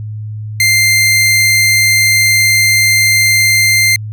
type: tone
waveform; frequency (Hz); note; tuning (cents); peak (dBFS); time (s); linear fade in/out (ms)
sawtooth; 2093; C7; 0; -4; 0.6-3.96; 2
effects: added 107 Hz sine -20 dBFS peak until 4.12 s